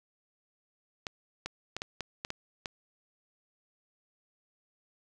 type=clicks; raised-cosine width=0.2 ms; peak=-18 dBFS; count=8; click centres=1.068 / 1.46 / 1.766 / 1.819 / 2.007 / 2.249 / 2.304 / 2.658 s; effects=none